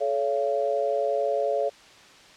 sine tone cluster, 431.8 / 563 / 683 Hz, A4 / C#5 / F5, -33 / +27 / -39 cents, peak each -28 / -25 / -28 dBFS, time 0-1.7 s, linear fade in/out 20 ms, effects white hiss -50 dBFS RMS until 2.36 s + low-pass 5000 Hz 12 dB/octave

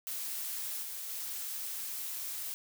blue noise with level steps, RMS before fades -38 / -41 / -39 dBFS, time 0.07-2.54 s, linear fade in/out 0 ms, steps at 0.82 / 1.09 s, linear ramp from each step 10 ms, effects none

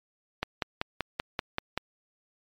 click train, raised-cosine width 0.3 ms, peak -12 dBFS, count 8, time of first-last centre 0.43-1.776 s, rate 5.2 Hz, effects MP3 96 kbps

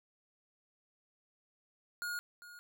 square tone with echo, 1434 Hz, F6, 45 cents sharp, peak -37 dBFS, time 2.02-2.19 s, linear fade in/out 0 ms, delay 400 ms, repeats 1, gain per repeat -14 dB, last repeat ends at 2.59 s, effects none

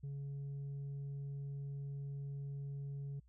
sine tone, 140 Hz, C#3, 18 cents sharp, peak -38 dBFS, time 0.03-3.2 s, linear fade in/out 10 ms, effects tanh soft clip ceiling -40 dBFS + added 60 Hz sine -63 dBFS peak until 3.28 s

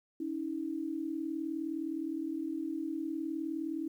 sine tone pair together, 283 / 322.5 Hz, C#4 / E4, +36 / -38 cents, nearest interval major second, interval 226 cents, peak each -38 / -35 dBFS, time 0.2-3.88 s, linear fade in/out 5 ms, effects 11-bit

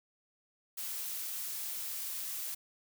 blue noise, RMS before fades -39 dBFS, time 0.77-2.55 s, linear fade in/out 10 ms, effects none

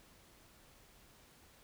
silence, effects pink hiss -63 dBFS RMS until 1.63 s

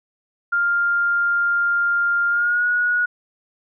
sine tone with pitch glide, 1400 to 1455.2 Hz, F6 to F#6, +4 to -29 cents, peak -16 dBFS, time 0.52-3.06 s, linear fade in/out 10 ms, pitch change +67 cents, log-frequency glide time 2.29-2.65 s, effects none

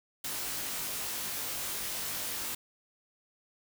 white noise with comb filter, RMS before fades -36 dBFS, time 0.24-2.55 s, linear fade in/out 5 ms, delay 20 ms, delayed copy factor +1, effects none

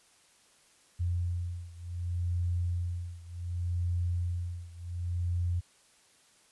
sine beating tone pair, 87.31 / 87.98 Hz, F2 / F2, 0 / +13 cents, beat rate 0.67 Hz, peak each -32 / -34 dBFS, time 0.99-5.61 s, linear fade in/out 20 ms, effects white hiss -63 dBFS RMS until 6.51 s + resampled to 24000 Hz

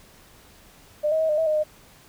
sine tone with pitch steps, 601 / 634 / 638 / 606 / 645 / 615 / 611 Hz, D5 / D#5 / D#5 / D#5 / E5 / D#5 / D#5, +40 / +32 / +43 / -46 / -38 / -20 / -32 cents, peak -19 dBFS, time 1.03-1.639 s, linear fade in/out 20 ms, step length 87 ms, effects pink hiss -52 dBFS RMS until 2.08 s

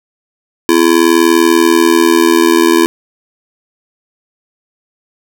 square tone with amplitude modulation, 336.6 Hz, E4, 36 cents sharp, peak -3 dBFS, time 0.69-2.86 s, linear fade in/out 0 ms, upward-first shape sine, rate 80.3 Hz, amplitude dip 90%, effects none

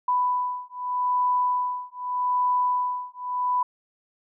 sine beating tone pair, 993 / 993.82 Hz, B5 / B5, +9 / +11 cents, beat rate 0.82 Hz, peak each -25 dBFS, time 0.08-3.63 s, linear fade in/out 5 ms, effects none

